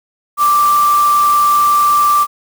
sine tone in noise, 1174.7 Hz, D6, in tune, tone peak -8 dBFS, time 0.37-2.27 s, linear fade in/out 50 ms, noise white, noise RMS -25 dBFS, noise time 0.37-2.27 s, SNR +14 dB, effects none

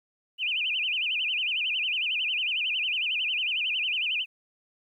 sine tone with vibrato, 2727 Hz, F7, 42 cents flat, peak -25 dBFS, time 0.38-4.26 s, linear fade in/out 50 ms, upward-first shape sine, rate 11 Hz, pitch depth 220 cents each way, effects 11-bit

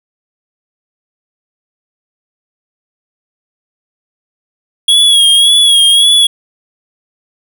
square tone with vibrato, 3322 Hz, G#7, in tune, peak -5 dBFS, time 4.88-6.27 s, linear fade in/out 5 ms, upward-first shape sine, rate 1.8 Hz, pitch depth 53 cents each way, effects none

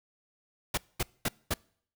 pink noise bursts, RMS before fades -29 dBFS, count 4, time 0.74-1.54 s, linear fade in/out 5 ms, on 35 ms, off 220 ms, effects noise-tail reverb RT60 0.6 s tail -26 dB re dry

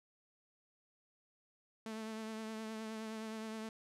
sawtooth tone with vibrato, 220 Hz, A3, in tune, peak -38 dBFS, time 1.86-3.69 s, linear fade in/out 2 ms, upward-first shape triangle, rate 9.6 Hz, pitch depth 30 cents each way, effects low-pass 10000 Hz 12 dB/octave

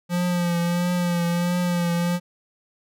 square tone with vibrato, 174.61 Hz, F3, in tune, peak -21 dBFS, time 0.09-2.2 s, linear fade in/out 50 ms, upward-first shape triangle, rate 1.5 Hz, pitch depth 38 cents each way, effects none

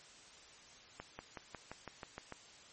accelerating click train, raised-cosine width 0.5 ms, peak -29 dBFS, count 9, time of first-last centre 1-2.323 s, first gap 190 ms, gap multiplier 0.96, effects white hiss -58 dBFS RMS until 2.72 s + MP3 32 kbps

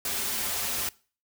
white noise with comb filter, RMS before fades -30 dBFS, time 0.05-0.89 s, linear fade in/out 2 ms, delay 6.3 ms, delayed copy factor -0.8, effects noise-tail reverb RT60 0.4 s tail -22 dB re dry

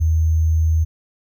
sine tone with sample-and-hold, 80.1 Hz, E2, 49 cents flat, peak -13 dBFS, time 0-0.85 s, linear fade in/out 20 ms, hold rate 6300 Hz, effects none

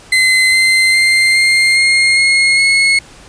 35% pulse tone with pitch steps, 2052 / 2072 / 2093 / 2113 / 2134 / 2155 / 2177 Hz, C7 / C7 / C7 / C7 / C7 / C#7 / C#7, -34 / -17 / 0 / +16 / +34 / -49 / -32 cents, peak -6 dBFS, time 0.12-2.99 s, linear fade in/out 5 ms, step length 410 ms, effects pink hiss -39 dBFS RMS until 3.28 s + resampled to 22050 Hz

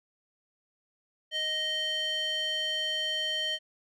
square tone with band-pass filter, 622.3 Hz, D#5, in tune, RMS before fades -31 dBFS, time 1.31-3.59 s, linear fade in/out 50 ms, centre 2900 Hz, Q 4.5, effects none

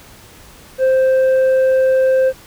sine tone with tanh clipping, 523.3 Hz, C5, in tune, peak -11 dBFS, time 0.78-2.33 s, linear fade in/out 50 ms, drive 4 dB, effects pink hiss -42 dBFS RMS until 2.46 s

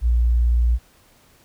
sine tone, 59.1 Hz, A#1, 24 cents sharp, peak -14 dBFS, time 0.01-0.79 s, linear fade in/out 50 ms, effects pink hiss -55 dBFS RMS until 1.44 s

